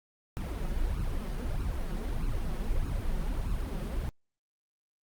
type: noise with flanger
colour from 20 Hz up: brown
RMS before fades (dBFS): -31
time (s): 0.37-4.09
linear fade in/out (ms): 0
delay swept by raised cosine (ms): 0.73 to 5.53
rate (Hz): 1.6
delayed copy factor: +0.7
effects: Opus 48 kbps